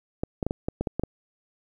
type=clicks; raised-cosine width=2 ms; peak=-13 dBFS; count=9; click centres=0.235 / 0.428 / 0.466 / 0.509 / 0.685 / 0.81 / 0.872 / 0.996 / 1.036 s; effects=9-bit